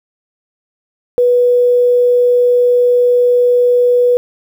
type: tone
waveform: sine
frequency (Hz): 490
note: B4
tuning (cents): -14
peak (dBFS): -7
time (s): 1.18-4.17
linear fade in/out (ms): 0
effects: 7-bit